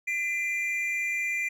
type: tone pair together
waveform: triangle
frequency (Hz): 2029 / 2385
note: B6 / D7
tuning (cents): +46 / +26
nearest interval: minor third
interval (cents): 280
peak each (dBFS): -29 / -27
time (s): 0.07-1.49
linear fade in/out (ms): 10
effects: none